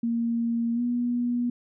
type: tone with pitch glide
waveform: sine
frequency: 232.7 to 242 Hz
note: A#3 to B3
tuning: -3 to -35 cents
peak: -23 dBFS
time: 0.03-1.5 s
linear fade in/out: 5 ms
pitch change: +68 cents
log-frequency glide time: 0.74-0.81 s
effects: none